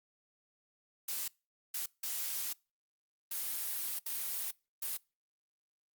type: noise bursts at uneven times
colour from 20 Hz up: blue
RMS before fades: -37 dBFS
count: 6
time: 1.08-1.28 / 1.74-1.86 / 2.03-2.53 / 3.31-3.99 / 4.06-4.51 / 4.82-4.97 s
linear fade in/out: 5 ms
effects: noise-tail reverb RT60 0.3 s tail -25 dB re dry + Opus 48 kbps